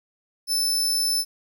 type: tone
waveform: sawtooth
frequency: 5274 Hz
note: E8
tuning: in tune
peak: -18 dBFS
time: 0.47-1.25 s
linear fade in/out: 50 ms
effects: 10-bit